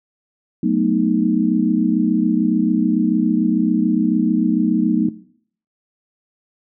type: chord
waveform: sine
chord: B dominant seventh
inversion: second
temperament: equal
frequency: 185 / 220 / 246.9 / 311.1 Hz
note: F#3 / A3 / B3 / D#4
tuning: 0 / 0 / 0 / 0 cents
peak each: -20 dBFS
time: 0.63-5.09 s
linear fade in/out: 5 ms
effects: noise-tail reverb RT60 0.6 s tail -18 dB re dry